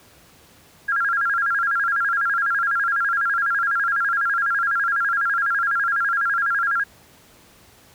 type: tone with vibrato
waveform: sine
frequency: 1500 Hz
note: F#6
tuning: 23 cents sharp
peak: -18 dBFS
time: 0.88-6.84 s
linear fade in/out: 10 ms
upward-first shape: square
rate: 12 Hz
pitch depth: 150 cents each way
effects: pink hiss -51 dBFS RMS until 7.94 s + high-pass 60 Hz 12 dB/octave